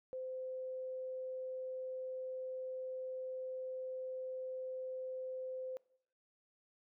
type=tone; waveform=sine; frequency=516 Hz; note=C5; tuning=24 cents flat; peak=-40 dBFS; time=0.13-5.77 s; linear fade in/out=0 ms; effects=noise-tail reverb RT60 0.7 s tail -22 dB re dry